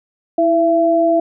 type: tone pair together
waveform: sine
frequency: 328.1 / 671.9 Hz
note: E4 / E5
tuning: -8 / +33 cents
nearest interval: octave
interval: 1241 cents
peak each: -16 / -12 dBFS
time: 0.38-1.2 s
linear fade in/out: 5 ms
effects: none